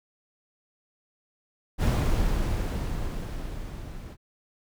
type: noise with level ramp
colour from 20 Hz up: brown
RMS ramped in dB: -21 to -40 dBFS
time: 1.78-4.17 s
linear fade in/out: 50 ms
effects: none